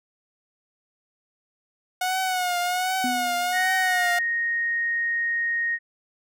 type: tone with vibrato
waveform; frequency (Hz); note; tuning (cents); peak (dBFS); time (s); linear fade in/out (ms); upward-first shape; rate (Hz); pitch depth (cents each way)
sawtooth; 730; F#5; -24; -19; 2.01-4.19; 5; triangle; 1.3; 68
type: tone with exponential decay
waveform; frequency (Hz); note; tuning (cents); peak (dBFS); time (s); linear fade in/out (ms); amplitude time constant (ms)
sine; 250; B3; +21; -24; 3.04-3.73; 2; 150
type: tone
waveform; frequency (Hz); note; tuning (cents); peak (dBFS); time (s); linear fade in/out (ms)
sine; 1864.7; A#6; 0; -22; 3.52-5.79; 50
effects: none